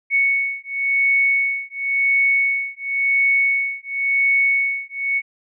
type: beating tone pair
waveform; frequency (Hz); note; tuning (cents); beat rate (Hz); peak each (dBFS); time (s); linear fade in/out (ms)
sine; 2217 / 2217.94; C#7 / C#7; 0 / 0; 0.94; -19; 0.1-5.22; 50
effects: none